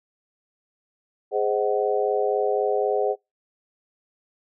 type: chord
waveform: sine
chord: Ab dominant seventh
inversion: none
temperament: just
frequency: 415.3 / 519.1 / 623 / 747.5 Hz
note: Ab4 / C5 / Eb5 / Gb5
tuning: 0 / -14 / +2 / +17 cents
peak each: -23 / -26 / -28 / -27 dBFS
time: 1.31-3.16 s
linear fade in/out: 50 ms
effects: noise-tail reverb RT60 0.2 s tail -26 dB re dry